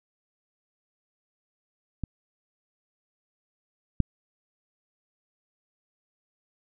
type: clicks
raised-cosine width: 5 ms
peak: -18 / -8 dBFS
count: 2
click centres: 2.037 / 4.003 s
effects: none